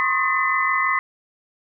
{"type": "tone cluster", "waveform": "sine", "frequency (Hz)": [1039, 1085, 1251, 1784, 2023], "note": ["C6", "C#6", "D#6", "A6", "B6"], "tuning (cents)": [-12, -37, 9, 23, 41], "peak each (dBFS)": [-29, -22, -27, -28, -21], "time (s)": [0, 0.99], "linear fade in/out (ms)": 0, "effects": []}